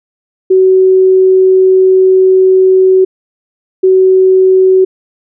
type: tone pair in turn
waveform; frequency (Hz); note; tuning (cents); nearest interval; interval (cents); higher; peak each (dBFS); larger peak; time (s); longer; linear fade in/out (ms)
sine; 376 / 376; F#4 / F#4; +28 / +28; unison; 0; neither; -3; neither; 0.5-3.05 / 3.83-4.85; first; 10
effects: none